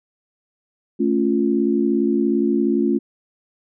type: chord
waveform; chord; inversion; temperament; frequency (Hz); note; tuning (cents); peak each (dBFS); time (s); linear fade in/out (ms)
sine; A augmented; none; equal; 220 / 277.2 / 349.2; A3 / C#4 / E#4; 0 / 0 / 0; -20; 0.99-2.99; 20
effects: none